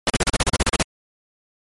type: noise bursts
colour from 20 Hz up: pink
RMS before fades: -17 dBFS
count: 12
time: 0.07-0.826 s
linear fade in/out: 2 ms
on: 30 ms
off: 36 ms
effects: MP3 48 kbps